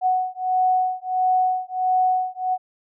sine beating tone pair, 740 / 741.5 Hz, F#5 / F#5, 0 / +4 cents, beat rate 1.5 Hz, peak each -21 dBFS, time 0.01-2.58 s, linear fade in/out 50 ms, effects none

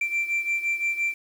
sine beating tone pair, 2349 / 2354.8 Hz, D7 / D7, 0 / +4 cents, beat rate 5.8 Hz, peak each -23 / -27 dBFS, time 0.01-1.14 s, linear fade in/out 5 ms, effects tanh soft clip ceiling -20 dBFS + 8-bit

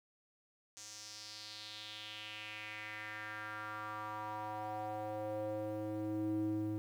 square tone with band-pass filter sweep, 106.7 Hz, G#2, 47 cents sharp, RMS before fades -42 dBFS, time 0.77-6.78 s, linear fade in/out 0 ms, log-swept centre 6500 to 260 Hz, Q 3.4, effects 11-bit

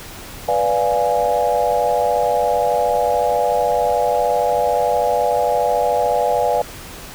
sine chord, B diminished seventh, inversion none, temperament equal, 493.9 / 587.3 / 698.5 / 830.6 Hz, B4 / D5 / F5 / Ab5, 0 / 0 / 0 / 0 cents, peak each -20 dBFS, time 0.48-6.62 s, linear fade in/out 5 ms, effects pink hiss -35 dBFS RMS until 7.14 s

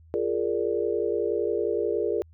sine chord, Bb dominant seventh, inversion second, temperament equal, 349.2 / 415.3 / 466.2 / 587.3 Hz, F4 / Ab4 / Bb4 / D5, 0 / 0 / 0 / 0 cents, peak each -30 / -27 / -28 / -33 dBFS, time 0.14-2.22 s, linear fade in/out 0 ms, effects added 81 Hz sine -50 dBFS peak until 2.33 s

